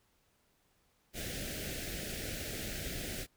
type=band-stop noise; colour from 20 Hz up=pink; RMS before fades=-40 dBFS; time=1.13-3.27 s; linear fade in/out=50 ms; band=700 to 1500 Hz; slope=48 dB/octave; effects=pink hiss -73 dBFS RMS until 3.36 s